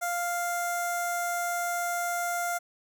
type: tone with notch filter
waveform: 15% pulse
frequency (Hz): 698.5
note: F5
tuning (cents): 0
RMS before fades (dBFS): -30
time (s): 0.01-2.59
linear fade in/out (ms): 20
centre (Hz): 2900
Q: 0.63
effects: none